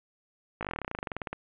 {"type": "slowing click train", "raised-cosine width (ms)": 0.5, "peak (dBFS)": -18, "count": 22, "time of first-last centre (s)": [0.61, 1.33], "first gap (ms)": 18, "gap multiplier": 1.06, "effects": ["resampled to 8000 Hz", "8-bit"]}